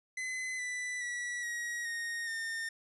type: tone with pitch steps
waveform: 45% pulse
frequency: 2030 / 1985.9 / 1942.8 / 1900.6 / 1859.4 / 1819 Hz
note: B6 / B6 / B6 / A#6 / A#6 / A#6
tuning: +47 / +9 / -29 / +33 / -5 / -43 cents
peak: -35 dBFS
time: 0.17-2.69 s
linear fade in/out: 5 ms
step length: 420 ms
effects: resampled to 24000 Hz